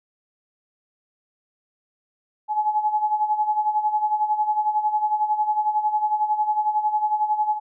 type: tone with tremolo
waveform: sine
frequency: 850 Hz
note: G#5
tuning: 40 cents sharp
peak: -16 dBFS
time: 2.48-7.6 s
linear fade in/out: 50 ms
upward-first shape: sine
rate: 11 Hz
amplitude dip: 70%
effects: none